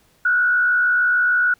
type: tone with frequency modulation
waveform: sine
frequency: 1464 Hz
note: F#6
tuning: 19 cents flat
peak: -14 dBFS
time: 0.25-1.54 s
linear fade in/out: 5 ms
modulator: 66.6 Hz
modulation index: 0.58
effects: pink hiss -58 dBFS RMS until 1.59 s